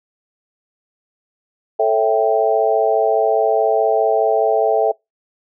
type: chord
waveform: sine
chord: A dominant seventh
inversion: none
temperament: equal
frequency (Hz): 440 / 554.4 / 659.3 / 784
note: A4 / C#5 / E5 / G5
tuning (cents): 0 / 0 / 0 / 0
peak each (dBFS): -17 / -22 / -16 / -19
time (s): 1.79-4.92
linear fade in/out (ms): 10
effects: noise-tail reverb RT60 0.2 s tail -26 dB re dry